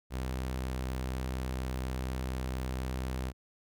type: tone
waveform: sawtooth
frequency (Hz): 64.2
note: C2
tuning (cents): -32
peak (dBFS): -29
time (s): 0.1-3.33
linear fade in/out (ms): 50
effects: none